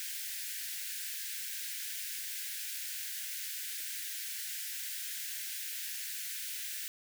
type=high-pass noise; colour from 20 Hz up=white; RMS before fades=-40 dBFS; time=0-6.88 s; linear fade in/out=0 ms; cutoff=1500 Hz; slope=96 dB/octave; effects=none

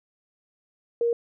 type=tone; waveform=sine; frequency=469.3 Hz; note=A#4; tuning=12 cents sharp; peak=-20 dBFS; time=1.01-1.13 s; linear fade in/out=2 ms; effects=none

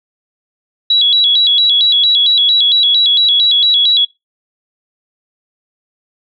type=tone with vibrato; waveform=sine; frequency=3622 Hz; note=A7; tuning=49 cents sharp; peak=-7 dBFS; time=0.9-4.05 s; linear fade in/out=5 ms; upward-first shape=square; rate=4.4 Hz; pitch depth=130 cents each way; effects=noise-tail reverb RT60 0.2 s tail -22 dB re dry

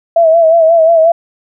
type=tone with vibrato; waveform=sine; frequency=657 Hz; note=E5; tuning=6 cents flat; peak=-4 dBFS; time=0.16-1.12 s; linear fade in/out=5 ms; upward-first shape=sine; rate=5.6 Hz; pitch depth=57 cents each way; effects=none

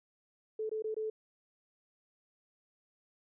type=tone with dropouts; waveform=sine; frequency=435.5 Hz; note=A4; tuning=18 cents flat; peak=-33 dBFS; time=0.59-1.1 s; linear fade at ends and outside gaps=5 ms; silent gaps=0.694-0.714 / 0.823-0.842 / 0.944-0.965 s; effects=none

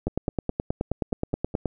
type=two click trains; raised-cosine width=2 ms; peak=-11 / -23 dBFS; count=16 / 8; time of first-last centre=0.07-1.657 / 0.08-1.541 s; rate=9.45 / 4.79 Hz; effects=none

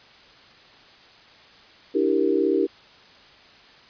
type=chord; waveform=sine; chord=E half-diminished seventh; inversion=third; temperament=equal; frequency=293.7 / 329.6 / 392 / 466.2 Hz; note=D4 / E4 / G4 / Bb4; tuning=0 / 0 / 0 / 0 cents; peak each=-25 / -24 / -22 / -25 dBFS; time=1.94-2.67 s; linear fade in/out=20 ms; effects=white hiss -50 dBFS RMS until 3.89 s + resampled to 11025 Hz

